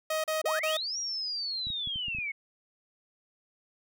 sawtooth tone bursts, 628 Hz, D#5, 16 cents sharp, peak -24 dBFS, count 4, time 0.1-0.771 s, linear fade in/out 5 ms, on 140 ms, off 37 ms
sine linear two-way sweep, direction up then down, 344.7 to 5750 to 2157 Hz, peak -31 dBFS, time 0.44-2.32 s, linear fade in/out 10 ms, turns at 0.98 s
clicks, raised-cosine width 5 ms, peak -32 dBFS, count 7, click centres 1.67 / 1.703 / 1.874 / 1.959 / 2.083 / 2.149 / 2.186 s
effects none

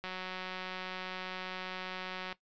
click train, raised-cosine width 0.3 ms, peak -24 dBFS, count 424, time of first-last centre 0.04-2.326 s, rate 185 Hz, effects noise-tail reverb RT60 0.1 s tail -17 dB re dry + resampled to 16000 Hz

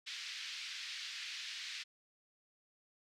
white band-pass noise, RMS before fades -45 dBFS, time 0.06-1.84 s, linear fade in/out 20 ms, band 1800 to 4800 Hz, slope 24 dB/octave, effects none

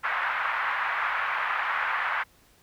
pink band-pass noise, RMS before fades -28 dBFS, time 0.03-2.24 s, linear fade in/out 20 ms, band 1000 to 2000 Hz, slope 24 dB/octave, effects pink hiss -60 dBFS RMS until 2.62 s

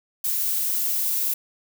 violet noise, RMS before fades -24 dBFS, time 0.24-1.34 s, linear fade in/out 5 ms, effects none

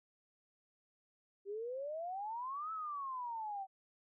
sine exponential two-way sweep, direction up then down, 388.5 to 1319 to 758 Hz, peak -39 dBFS, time 1.45-3.67 s, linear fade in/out 50 ms, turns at 2.72 s, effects none

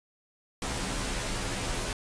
pink noise with comb filter, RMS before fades -32 dBFS, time 0.62-1.93 s, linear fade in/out 2 ms, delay 13 ms, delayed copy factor -0.95, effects resampled to 22050 Hz

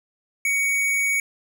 square tone, 2242 Hz, C#7, 19 cents sharp, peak -20 dBFS, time 0.45-1.2 s, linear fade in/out 2 ms, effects none

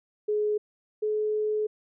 sine tone pair in turn, 421.3 / 426.7 Hz, G#4 / G#4, +25 / +47 cents, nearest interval unison, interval 22 cents, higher second, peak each -23 / -24 dBFS, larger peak first, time 0.28-0.58 / 1.02-1.67 s, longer second, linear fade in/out 10 ms, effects none

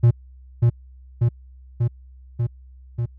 triangle tone with echo, 118.4 Hz, A#2, 27 cents sharp, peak -8 dBFS, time 0.03-0.11 s, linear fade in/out 10 ms, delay 590 ms, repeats 5, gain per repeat -2 dB, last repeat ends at 3.06 s, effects added 64 Hz sine -42 dBFS peak until 3.18 s

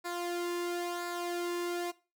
sawtooth tone with flanger, 349.2 Hz, F4, in tune, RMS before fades -35 dBFS, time 0.04-1.92 s, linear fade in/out 20 ms, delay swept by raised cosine 0.33 to 1.33 ms, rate 0.98 Hz, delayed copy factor -0.6, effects noise-tail reverb RT60 0.3 s tail -18 dB re dry

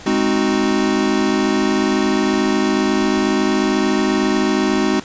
square chord, Ab dominant seventh, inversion none, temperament equal with one note detuned, 207.7 / 261.6 / 309.9 / 370 Hz, Ab3 / C4 / Eb4 / Gb4, 0 / 0 / -7 / 0 cents, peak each -21 dBFS, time 0.06-5 s, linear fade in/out 5 ms, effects pink hiss -37 dBFS RMS until 5.04 s + resampled to 16000 Hz

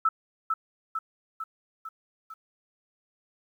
sine tone with echo, 1312 Hz, E6, 9 cents flat, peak -19 dBFS, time 0.05-0.09 s, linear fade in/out 5 ms, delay 450 ms, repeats 5, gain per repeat -4 dB, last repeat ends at 2.34 s, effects 10-bit

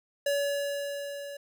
square tone with level ramp, 568 Hz, C#5, 42 cents sharp, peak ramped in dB -25 to -39 dBFS, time 0.26-1.37 s, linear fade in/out 5 ms, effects none

